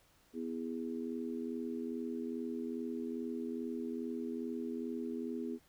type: harmonic tone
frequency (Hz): 82.41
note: E2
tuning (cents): 0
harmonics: 3 / 4 / 5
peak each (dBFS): -39 / -43 / -43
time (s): 0.33-5.59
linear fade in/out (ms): 50
effects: pink hiss -68 dBFS RMS until 5.68 s